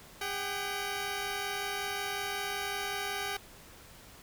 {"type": "tone pair together", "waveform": "10% pulse", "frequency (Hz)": [403.7, 762], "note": ["G#4", "G5"], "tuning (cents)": [-49, -49], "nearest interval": "major seventh", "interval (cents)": 1100, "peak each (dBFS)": [-28, -28], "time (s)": [0.21, 3.37], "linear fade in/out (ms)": 5, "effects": ["pink hiss -53 dBFS RMS until 4.22 s"]}